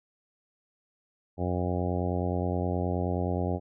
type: harmonic tone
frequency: 89.5 Hz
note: F2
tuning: 43 cents sharp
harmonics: 1 / 2 / 3 / 4 / 5 / 6 / 7 / 8 / 9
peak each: -30 / -33 / -35 / -36 / -37 / -38 / -38 / -39 / -40 dBFS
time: 1.37-3.6 s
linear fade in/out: 50 ms
effects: none